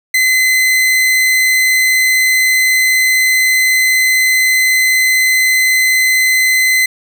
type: tone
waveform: 40% pulse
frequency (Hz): 2041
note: C7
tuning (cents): -44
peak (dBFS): -8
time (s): 0.14-6.86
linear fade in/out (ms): 5
effects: none